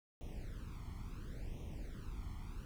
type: noise with flanger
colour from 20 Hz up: brown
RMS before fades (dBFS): -45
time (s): 0.21-2.65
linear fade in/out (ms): 0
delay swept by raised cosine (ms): 0.32 to 0.94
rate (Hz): 0.71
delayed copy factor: +0.9
effects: none